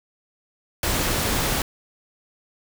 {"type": "noise", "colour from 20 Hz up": "pink", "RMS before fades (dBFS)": -23, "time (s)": [0.83, 1.62], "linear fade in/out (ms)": 2, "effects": []}